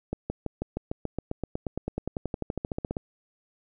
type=accelerating click train; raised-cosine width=2 ms; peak=-16 dBFS; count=28; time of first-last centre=0.13-2.968 s; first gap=170 ms; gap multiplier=0.96; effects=none